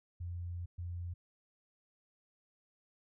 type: tone bursts at uneven times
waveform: sine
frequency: 87.31 Hz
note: F2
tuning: in tune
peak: -38 dBFS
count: 2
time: 0.2-0.66 / 0.78-1.14 s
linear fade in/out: 10 ms
effects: none